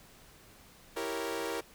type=chord; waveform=sawtooth; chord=E diminished seventh; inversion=none; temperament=equal; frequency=329.6 / 392 / 466.2 / 554.4 Hz; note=E4 / G4 / Bb4 / Db5; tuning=0 / 0 / 0 / 0 cents; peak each=-36 / -36 / -33 / -38 dBFS; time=0.96-1.61 s; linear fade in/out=10 ms; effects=pink hiss -57 dBFS RMS until 1.74 s